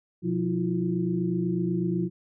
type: tone cluster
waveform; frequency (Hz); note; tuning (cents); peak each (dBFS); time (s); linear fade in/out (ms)
sine; 124 / 176.9 / 325.3 / 353.4; B2 / F3 / E4 / F4; +7 / +23 / -23 / +21; -34 / -26 / -31 / -31; 0.22-2.1; 50
effects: none